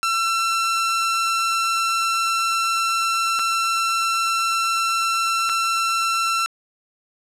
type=tone with dropouts; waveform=sawtooth; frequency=1346 Hz; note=E6; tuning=36 cents sharp; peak=-15 dBFS; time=0.03-6.46 s; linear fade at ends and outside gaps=0 ms; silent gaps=3.39-3.394 / 5.492-5.496 s; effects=low-pass 10000 Hz 12 dB/octave